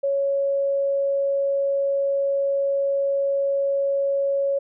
sine tone, 555 Hz, C#5, 2 cents sharp, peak -19 dBFS, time 0.03-4.59 s, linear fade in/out 10 ms, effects none

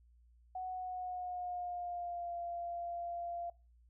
sine tone with pitch glide, 741 to 691.4 Hz, F#5 to F5, +2 to -18 cents, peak -38 dBFS, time 0.55-3.5 s, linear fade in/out 5 ms, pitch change -120 cents, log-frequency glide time 0.68-2.36 s, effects noise-tail reverb RT60 0.3 s tail -22 dB re dry + added 59 Hz sine -62 dBFS peak until 3.89 s

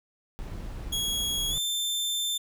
brown noise, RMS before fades -37 dBFS, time 0.39-1.58 s, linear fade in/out 0 ms
sawtooth tone with pitch glide, 3322 to 3560 Hz, G#7 to A7, 0 to +20 cents, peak -24 dBFS, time 0.92-2.38 s, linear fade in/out 10 ms, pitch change +120 cents, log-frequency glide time 1.5-1.57 s
effects none

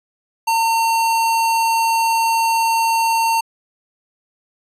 square tone, 909 Hz, A#5, 44 cents flat, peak -15 dBFS, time 0.47-3.41 s, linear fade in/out 10 ms, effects resampled to 32000 Hz

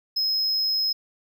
triangle tone, 5130 Hz, E8, 48 cents flat, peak -20 dBFS, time 0.16-0.93 s, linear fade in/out 10 ms, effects none

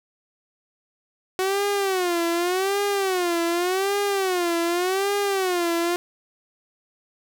sawtooth tone with vibrato, 370 Hz, F#4, in tune, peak -17 dBFS, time 1.39-5.96 s, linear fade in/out 0 ms, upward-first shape sine, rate 0.86 Hz, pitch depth 160 cents each way, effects none

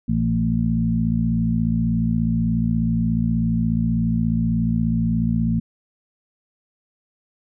harmonic tone with a mistuned harmonic, 56.6 Hz, A1, 50 cents sharp, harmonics 1 / 2 / 3 / 4, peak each -27 / -24 / -22 / -21 dBFS, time 0.08-5.6 s, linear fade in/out 10 ms, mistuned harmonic 2, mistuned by +29 cents, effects none

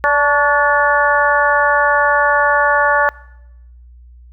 harmonic tone with a mistuned harmonic, 290.4 Hz, D4, 19 cents flat, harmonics 2 / 3 / 4 / 5 / 6, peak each -17 / -17 / -17 / -17 / -17 dBFS, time 0.04-3.09 s, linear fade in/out 0 ms, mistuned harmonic 4, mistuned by -44 cents, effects noise-tail reverb RT60 0.9 s tail -22 dB re dry + added 60 Hz sine -38 dBFS peak until 4.32 s

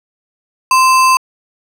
sine tone with sample-and-hold, 1038 Hz, C6, 14 cents flat, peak -6 dBFS, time 0.71-1.17 s, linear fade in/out 2 ms, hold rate 3675 Hz, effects low-pass 11000 Hz 12 dB/octave

